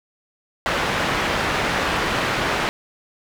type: low-pass noise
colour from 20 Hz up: white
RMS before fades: -22 dBFS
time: 0.66-2.69 s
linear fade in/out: 0 ms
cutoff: 2000 Hz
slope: 12 dB/octave
effects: none